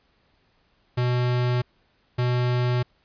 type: tone pair in turn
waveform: square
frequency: 123.47 / 123.47 Hz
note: B2 / B2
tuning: 0 / 0 cents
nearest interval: unison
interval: 0 cents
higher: neither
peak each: -21 dBFS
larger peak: neither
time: 0.97-1.62 / 2.18-2.83 s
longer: neither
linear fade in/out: 10 ms
effects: pink hiss -65 dBFS RMS until 3.04 s + resampled to 11025 Hz